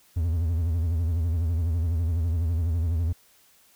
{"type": "tone with vibrato", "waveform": "triangle", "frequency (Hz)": 83.1, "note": "E2", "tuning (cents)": 15, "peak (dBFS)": -20, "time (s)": [0.16, 3.13], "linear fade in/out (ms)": 10, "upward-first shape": "sine", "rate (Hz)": 12, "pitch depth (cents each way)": 110, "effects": ["white hiss -59 dBFS RMS until 3.75 s"]}